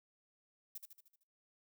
violet noise with echo, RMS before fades -45 dBFS, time 0.75-0.78 s, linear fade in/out 5 ms, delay 76 ms, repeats 6, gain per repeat -5 dB, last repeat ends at 1.236 s, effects noise-tail reverb RT60 0.3 s tail -23 dB re dry

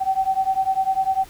sine beating tone pair, 762 / 772 Hz, G5 / G5, -49 / -27 cents, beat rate 10 Hz, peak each -21 dBFS, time 0-1.25 s, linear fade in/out 20 ms, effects pink hiss -46 dBFS RMS until 1.29 s

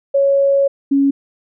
sine tone pair in turn, 554.4 / 277.2 Hz, C#5 / C#4, 0 / 0 cents, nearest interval octave, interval 1200 cents, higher first, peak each -10 dBFS, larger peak neither, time 0.14-0.68 / 0.91-1.11 s, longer first, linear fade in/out 10 ms, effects none

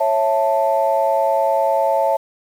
sine chord, A major, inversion first, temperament just, 550 / 660 / 880 Hz, C#5 / E5 / A5, -14 / +2 / 0 cents, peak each -18 dBFS, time 0-2.17 s, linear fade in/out 10 ms, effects tanh soft clip ceiling -5 dBFS + 7-bit

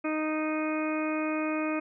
harmonic tone, 310 Hz, D#4, 6 cents flat, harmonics 1 / 2 / 3 / 4 / 5 / 6 / 7 / 8, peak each -29 / -34 / -42 / -37 / -43 / -48 / -42 / -38 dBFS, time 0.04-1.8 s, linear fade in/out 10 ms, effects none

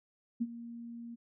sine tone with ADSR envelope, 234.4 Hz, A#3, 10 cents sharp, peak -27 dBFS, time 0.4-1.16 s, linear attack 18 ms, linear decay 42 ms, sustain -15 dB, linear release 21 ms, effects none

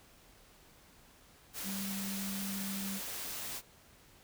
sine tone in noise, 196 Hz, G3, in tune, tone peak -38 dBFS, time 1.63-3.01 s, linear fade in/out 50 ms, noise white, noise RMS -41 dBFS, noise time 1.53-3.62 s, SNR 0 dB, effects pink hiss -61 dBFS RMS until 4.23 s

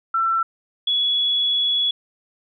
sine tone pair in turn, 1342 / 3382 Hz, E6 / G#7, +31 / +31 cents, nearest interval octave + major third, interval 1600 cents, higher second, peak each -17 dBFS, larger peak neither, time 0.14-0.43 / 0.87-1.91 s, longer second, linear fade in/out 5 ms, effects none

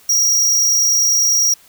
square tone, 5690 Hz, F8, 31 cents sharp, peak -12 dBFS, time 0.09-1.54 s, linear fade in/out 5 ms, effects white hiss -48 dBFS RMS until 1.68 s

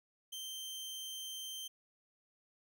sawtooth tone, 3129 Hz, G7, 4 cents flat, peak -39 dBFS, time 0.32-1.68 s, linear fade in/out 10 ms, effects none

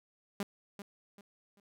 sawtooth tone with echo, 201.2 Hz, G3, 45 cents sharp, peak -29 dBFS, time 0.4-0.43 s, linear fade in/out 2 ms, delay 390 ms, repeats 3, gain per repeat -10 dB, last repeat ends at 1.6 s, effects none

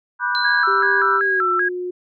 sine chord, G major seventh, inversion first, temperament just, 980 / 1176 / 1470 / 1568 Hz, B5 / D6 / F#6 / G6, -14 / +2 / -12 / 0 cents, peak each -23 / -28 / -22 / -24 dBFS, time 0.19-1.21 s, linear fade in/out 50 ms
sine tone with exponential decay, 4068 Hz, C8, 50 cents flat, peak -21 dBFS, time 0.35-1.41 s, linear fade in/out 0 ms, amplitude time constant 230 ms
sine tone with vibrato, 1480 Hz, F#6, in tune, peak -16 dBFS, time 0.44-1.69 s, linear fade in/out 10 ms, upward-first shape square, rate 2.6 Hz, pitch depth 180 cents each way
sine tone with pitch glide, 392.7 to 360.1 Hz, G4 to F#4, +3 to -47 cents, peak -23 dBFS, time 0.67-1.91 s, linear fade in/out 10 ms, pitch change -150 cents, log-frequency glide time 1.23-1.51 s
effects none

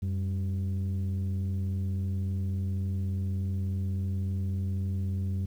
sine tone pair together, 92.5 / 196 Hz, F#2 / G3, 0 / 0 cents, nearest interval octave + minor second, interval 1300 cents, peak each -26 / -33 dBFS, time 0.02-5.46 s, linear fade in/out 10 ms, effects tanh soft clip ceiling -25 dBFS + 10-bit

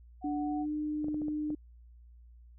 sine tone, 740 Hz, F#5, in tune, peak -37 dBFS, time 0.21-0.66 s, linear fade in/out 50 ms
sine tone with pitch glide, 293.7 to 301.8 Hz, D4 to D4, 0 to +47 cents, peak -31 dBFS, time 0.24-1.55 s, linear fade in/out 5 ms, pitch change +47 cents, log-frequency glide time 0.35-0.73 s
clicks, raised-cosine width 2 ms, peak -29 dBFS, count 6, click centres 1.044 / 1.084 / 1.144 / 1.218 / 1.283 / 1.504 s
effects added 59 Hz sine -52 dBFS peak until 2.58 s

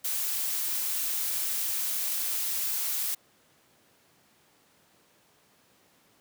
blue noise, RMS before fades -30 dBFS, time 0.04-3.15 s, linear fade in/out 10 ms, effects pink hiss -63 dBFS RMS until 6.2 s + high-pass 150 Hz 12 dB/octave

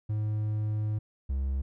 triangle tone pair in turn, 106.8 / 67.46 Hz, G#2 / C#2, +49 / -46 cents, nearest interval minor sixth, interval 795 cents, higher first, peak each -25 / -25 dBFS, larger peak neither, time 0.09-0.99 / 1.29-1.62 s, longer first, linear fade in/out 10 ms, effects none

